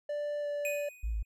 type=tone with pitch glide; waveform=triangle; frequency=587.3 to 581.9 Hz; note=D5 to D5; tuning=0 to -16 cents; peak=-30 dBFS; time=0.09-0.89 s; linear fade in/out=5 ms; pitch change=-16 cents; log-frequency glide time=0.41-0.47 s
type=tone with exponential decay; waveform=square; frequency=2489 Hz; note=D#7; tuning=in tune; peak=-32 dBFS; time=0.65-1.25 s; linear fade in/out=1 ms; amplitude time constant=130 ms
type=exponential two-way sweep; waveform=sine; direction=up then down; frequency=43.65 to 58.27 to 50.4 Hz; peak=-30 dBFS; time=1.03-1.23 s; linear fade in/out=10 ms; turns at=1.07 s
effects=none